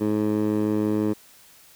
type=tone with band-pass filter; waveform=15% pulse; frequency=106.1 Hz; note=G#2; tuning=38 cents sharp; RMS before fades=-23 dBFS; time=0-1.14 s; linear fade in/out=20 ms; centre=330 Hz; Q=1.3; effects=white hiss -52 dBFS RMS until 1.75 s